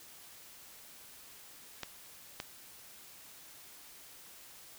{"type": "clicks", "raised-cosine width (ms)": 0.2, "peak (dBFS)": -20, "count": 2, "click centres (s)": [1.833, 2.401], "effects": ["white hiss -54 dBFS RMS until 4.78 s"]}